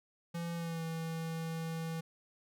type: tone with pitch glide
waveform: square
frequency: 169.4 to 163.35 Hz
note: E3 to E3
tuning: +48 to -15 cents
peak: -37 dBFS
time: 0.34-2.01 s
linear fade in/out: 10 ms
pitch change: -63 cents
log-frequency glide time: 0.55-0.83 s
effects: none

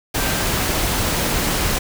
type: tone in noise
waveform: sine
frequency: 1568 Hz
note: G6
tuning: in tune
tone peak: -31 dBFS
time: 0.18-0.44 s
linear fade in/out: 10 ms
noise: pink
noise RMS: -20 dBFS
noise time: 0.14-1.79 s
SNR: -14 dB
effects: none

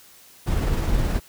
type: noise with tremolo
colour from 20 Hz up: brown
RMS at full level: -20 dBFS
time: 0.46-1.2 s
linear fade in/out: 20 ms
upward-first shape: triangle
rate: 19 Hz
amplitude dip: 35%
effects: white hiss -50 dBFS RMS until 1.28 s

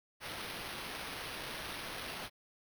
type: noise with sample-and-hold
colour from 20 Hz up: white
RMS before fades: -43 dBFS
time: 0.2-2.3 s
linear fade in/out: 50 ms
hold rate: 7350 Hz
effects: none

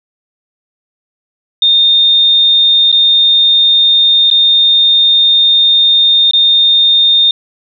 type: tone with dropouts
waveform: sine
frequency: 3650 Hz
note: A#7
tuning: 37 cents flat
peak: -5 dBFS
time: 1.62-7.31 s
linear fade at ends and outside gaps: 2 ms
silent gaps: 2.917-2.926 / 4.302-4.312 / 6.311-6.334 s
effects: none

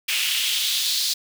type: noise with high-pass filter sweep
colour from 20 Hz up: pink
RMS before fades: -23 dBFS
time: 0.08-1.14 s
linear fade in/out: 10 ms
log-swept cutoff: 2600 to 4300 Hz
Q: 3.1
effects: none

